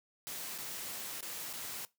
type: noise with dropouts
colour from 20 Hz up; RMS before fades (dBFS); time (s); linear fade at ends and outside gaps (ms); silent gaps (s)
white; -42; 0.27-1.85; 0; 0.579-0.585 / 1.207-1.227 / 1.529-1.535
effects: noise-tail reverb RT60 0.2 s tail -20 dB re dry + high-pass 100 Hz 12 dB/octave